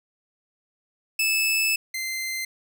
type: tone pair in turn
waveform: sawtooth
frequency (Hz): 2618 / 2078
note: E7 / C7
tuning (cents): -13 / -12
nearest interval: major third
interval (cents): 399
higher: first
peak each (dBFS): -17 / -24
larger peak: first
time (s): 1.19-1.76 / 1.94-2.45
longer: first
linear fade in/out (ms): 5
effects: none